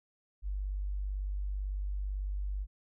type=tone; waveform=sine; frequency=49 Hz; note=G1; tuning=in tune; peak=-32 dBFS; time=0.42-2.67 s; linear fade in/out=50 ms; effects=none